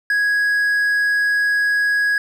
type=tone; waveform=triangle; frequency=1661.2 Hz; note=G#6; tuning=in tune; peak=-13 dBFS; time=0.1-2.18 s; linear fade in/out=2 ms; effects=none